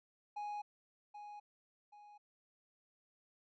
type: tone with echo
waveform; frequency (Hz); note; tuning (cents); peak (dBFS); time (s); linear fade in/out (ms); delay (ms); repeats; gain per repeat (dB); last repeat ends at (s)
triangle; 830; G#5; -1; -38; 0.36-0.62; 10; 780; 2; -8; 2.18
effects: resampled to 16000 Hz